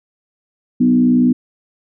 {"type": "tone with frequency modulation", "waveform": "sine", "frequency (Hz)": 248.2, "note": "B3", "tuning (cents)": 9, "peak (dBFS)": -9, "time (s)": [0.8, 1.33], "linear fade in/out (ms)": 10, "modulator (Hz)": 59.4, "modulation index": 0.72, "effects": []}